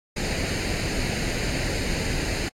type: noise with comb filter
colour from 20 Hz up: pink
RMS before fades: -26 dBFS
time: 0.16-2.49 s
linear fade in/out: 10 ms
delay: 0.44 ms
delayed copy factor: +0.65
effects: low-pass 7000 Hz 12 dB/octave + AAC 64 kbps